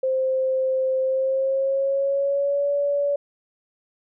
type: tone with pitch glide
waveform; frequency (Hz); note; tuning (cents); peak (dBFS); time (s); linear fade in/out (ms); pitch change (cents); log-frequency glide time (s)
sine; 523.3 to 570.7; C5 to D5; 0 to -50; -19; 0.03-3.16; 5; +150; 1.01-2.71
effects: none